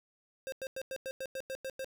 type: tone bursts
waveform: square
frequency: 530 Hz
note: C5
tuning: 22 cents sharp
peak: -37 dBFS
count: 10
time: 0.47-1.845 s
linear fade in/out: 0 ms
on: 52 ms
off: 95 ms
effects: none